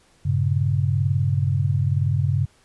sine chord, G diminished, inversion none, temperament equal, 98 / 116.54 / 138.59 Hz, G2 / Bb2 / Db3, 0 / 0 / 0 cents, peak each -21 / -27 / -21 dBFS, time 0.25-2.46 s, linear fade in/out 10 ms, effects pink hiss -58 dBFS RMS until 2.64 s + resampled to 24000 Hz

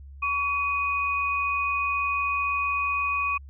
sine tone pair together, 1124.9 / 2489 Hz, C#6 / D#7, +25 / 0 cents, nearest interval octave + major second, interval 1375 cents, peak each -26 dBFS, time 0.22-3.38 s, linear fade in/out 10 ms, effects added 69 Hz sine -41 dBFS peak until 3.49 s

